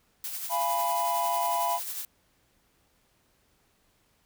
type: noise with tremolo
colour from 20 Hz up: blue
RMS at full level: -34 dBFS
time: 0.24-2.05 s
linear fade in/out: 2 ms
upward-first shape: sine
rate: 11 Hz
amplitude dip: 40%
type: chord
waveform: triangle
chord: F diminished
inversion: none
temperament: equal with one note detuned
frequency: 689.6 / 830.6 / 987.8 Hz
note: F5 / Ab5 / Cb6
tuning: -22 / 0 / 0 cents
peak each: -28 / -31 / -26 dBFS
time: 0.49-1.8 s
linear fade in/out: 50 ms
effects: pink hiss -68 dBFS RMS until 4.25 s